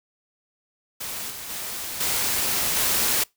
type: noise with level steps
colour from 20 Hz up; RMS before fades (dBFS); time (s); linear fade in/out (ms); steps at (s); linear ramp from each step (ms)
white; -32 / -36 / -32 / -24 / -22; 1-3.24; 10; 1.3 / 1.49 / 2 / 2.76; 10
effects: noise-tail reverb RT60 0.2 s tail -25 dB re dry